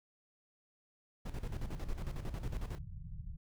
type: noise with tremolo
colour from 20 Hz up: brown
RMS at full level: -38 dBFS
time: 1.25-2.79 s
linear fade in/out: 10 ms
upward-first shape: square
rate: 11 Hz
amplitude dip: 70%
type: low-pass noise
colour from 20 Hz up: pink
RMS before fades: -45 dBFS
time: 1.48-3.37 s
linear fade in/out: 20 ms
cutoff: 170 Hz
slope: 96 dB/octave
effects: none